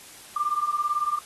sine beating tone pair, 1180 / 1198 Hz, D6 / D6, +8 / +34 cents, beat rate 18 Hz, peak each -27 / -25 dBFS, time 0.36-1.19 s, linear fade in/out 5 ms, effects white hiss -46 dBFS RMS until 1.25 s + AAC 32 kbps

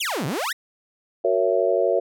sawtooth exponential two-way sweep, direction down then up, 3692 to 123.47 to 2048 Hz, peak -20 dBFS, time 0-0.53 s, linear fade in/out 10 ms, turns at 0.26 s
sine chord, F# dominant seventh, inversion none, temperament just, 370 / 462.5 / 555 / 666 Hz, F#4 / A#4 / C#5 / E5, 0 / -14 / +2 / +18 cents, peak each -24 / -23 / -22 / -23 dBFS, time 1.24-2 s, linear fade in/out 10 ms
effects none

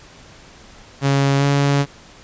sawtooth tone with pitch glide, 138.59 to 141.26 Hz, C#3 to C#3, 0 to +33 cents, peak -10 dBFS, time 1.01-1.86 s, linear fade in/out 50 ms, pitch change +33 cents, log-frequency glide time 1.37-1.44 s, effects pink hiss -44 dBFS RMS until 2.23 s + resampled to 16000 Hz

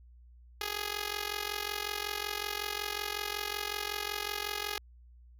5% pulse tone with amplitude modulation, 415.3 Hz, G#4, in tune, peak -19 dBFS, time 0.61-4.78 s, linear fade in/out 2 ms, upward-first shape sine, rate 45.4 Hz, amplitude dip 85%, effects added 60 Hz sine -53 dBFS peak until 5.39 s

